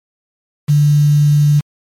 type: tone with quantisation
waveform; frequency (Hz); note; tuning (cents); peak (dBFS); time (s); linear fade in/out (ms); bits
sine; 146.83; D3; 0; -7; 0.68-1.61; 20; 5
effects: MP3 64 kbps